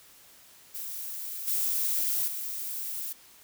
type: noise with level steps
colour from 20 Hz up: violet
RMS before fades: -37 / -28 / -35 dBFS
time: 0.74-3.13 s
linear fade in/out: 10 ms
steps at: 1.47 / 2.27 s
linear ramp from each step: 10 ms
effects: white hiss -55 dBFS RMS until 3.43 s